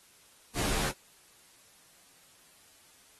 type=noise with comb filter; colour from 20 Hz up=pink; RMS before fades=-31 dBFS; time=0.54-0.93 s; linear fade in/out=50 ms; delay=12 ms; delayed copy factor=-0.9; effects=white hiss -60 dBFS RMS until 3.19 s + AAC 32 kbps